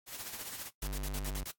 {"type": "noise with tremolo", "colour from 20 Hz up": "white", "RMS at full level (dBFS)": -41, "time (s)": [0.06, 0.71], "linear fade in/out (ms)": 50, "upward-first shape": "sine", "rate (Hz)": 15, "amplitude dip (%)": 50}
{"type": "tone", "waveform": "square", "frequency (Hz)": 49.23, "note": "G1", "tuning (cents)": 8, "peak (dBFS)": -36, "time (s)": [0.82, 1.44], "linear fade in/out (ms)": 10}
{"type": "noise bursts", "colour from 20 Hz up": "white", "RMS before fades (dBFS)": -42, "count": 7, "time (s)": [0.82, 1.51], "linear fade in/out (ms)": 2, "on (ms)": 54, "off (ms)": 52}
{"effects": ["noise-tail reverb RT60 0.1 s tail -17 dB re dry", "AAC 64 kbps"]}